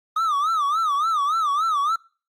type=tone with vibrato; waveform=triangle; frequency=1227 Hz; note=D#6; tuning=25 cents flat; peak=-17 dBFS; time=0.16-1.96 s; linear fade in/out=5 ms; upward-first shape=sine; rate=3.5 Hz; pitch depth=160 cents each way; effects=noise-tail reverb RT60 0.4 s tail -25 dB re dry + Opus 32 kbps